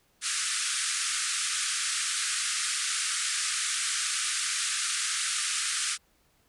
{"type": "band-pass noise", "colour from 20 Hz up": "white", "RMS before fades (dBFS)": -30, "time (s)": [0.21, 5.98], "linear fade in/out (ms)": 50, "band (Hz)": [1200, 10000], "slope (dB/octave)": 96, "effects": ["pink hiss -67 dBFS RMS until 6.48 s"]}